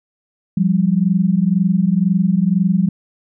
sine tone pair together, 174.61 / 196.61 Hz, F3 / G3, 0 / +5 cents, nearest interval major second, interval 205 cents, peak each -15 dBFS, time 0.57-2.89 s, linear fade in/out 5 ms, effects none

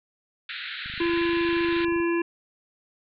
pink band-pass noise, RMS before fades -35 dBFS, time 0.49-1.85 s, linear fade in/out 2 ms, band 1400 to 4200 Hz, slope 96 dB/octave
click train, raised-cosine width 5 ms, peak -32 dBFS, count 30, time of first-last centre 0.86-2.002 s, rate 25.4 Hz
harmonic tone, 340 Hz, F4, 46 cents flat, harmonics 1 / 3 / 5 / 7 / 8, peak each -22 / -33 / -34 / -37 / -37 dBFS, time 1-2.22 s, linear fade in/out 5 ms
effects none

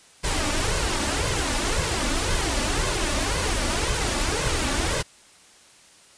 pink noise with flanger, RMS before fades -24 dBFS, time 0.23-5.03 s, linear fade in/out 20 ms, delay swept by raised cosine 1.9 to 3.5 ms, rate 1.9 Hz, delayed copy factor +0.6, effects white hiss -52 dBFS RMS until 6.17 s + resampled to 22050 Hz

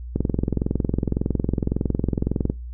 click train, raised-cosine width 3 ms, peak -8 dBFS, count 52, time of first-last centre 0.16-2.499 s, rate 21.8 Hz, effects noise-tail reverb RT60 0.2 s tail -21 dB re dry + added 60 Hz sine -31 dBFS peak until 2.73 s

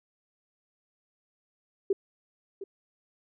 sine tone with echo, 392 Hz, G4, in tune, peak -21 dBFS, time 1.9-1.93 s, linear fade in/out 5 ms, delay 710 ms, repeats 1, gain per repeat -14 dB, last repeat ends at 2.64 s, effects none

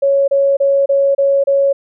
sine tone bursts, 554.4 Hz, C#5, in tune, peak -9 dBFS, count 6, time 0.02-1.73 s, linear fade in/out 10 ms, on 260 ms, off 30 ms, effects none

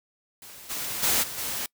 white noise with level steps, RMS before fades -45 / -32 / -23 / -36 / -31 dBFS, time 0.42-1.66 s, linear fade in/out 2 ms, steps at 0.69 / 1.02 / 1.22 / 1.37 s, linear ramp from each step 20 ms, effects noise-tail reverb RT60 0.1 s tail -25 dB re dry

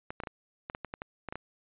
clicks, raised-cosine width 0.5 ms, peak -22 dBFS, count 12, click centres 0.105 / 0.202 / 0.236 / 0.272 / 0.699 / 0.749 / 0.847 / 0.939 / 1.019 / 1.287 / 1.325 / 1.356 s, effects resampled to 8000 Hz

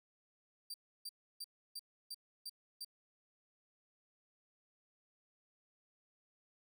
sawtooth tone bursts, 4689 Hz, D8, 4 cents flat, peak -40 dBFS, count 7, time 0.7-2.847 s, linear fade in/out 5 ms, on 41 ms, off 310 ms, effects none

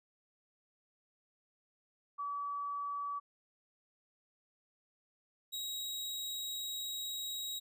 sine / sawtooth tone pair in turn, 1145 / 3819 Hz, D6 / A#7, -44 / +41 cents, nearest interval octave + major sixth, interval 2085 cents, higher second, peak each -36 / -35 dBFS, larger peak second, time 2.18-3.2 / 5.52-7.6 s, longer second, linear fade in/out 20 ms, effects none

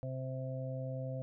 harmonic tone, 130.81 Hz, C3, in tune, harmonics 1 / 2 / 4 / 5, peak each -38 / -48 / -43 / -47 dBFS, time 0.03-1.22 s, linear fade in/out 0 ms, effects none

